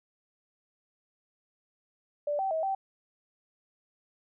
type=tone with pitch steps; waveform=sine; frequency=586 / 772 / 640 / 775 Hz; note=D5 / G5 / D#5 / G5; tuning=-4 / -27 / +49 / -20 cents; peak=-27 dBFS; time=2.27-2.75 s; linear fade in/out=5 ms; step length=120 ms; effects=none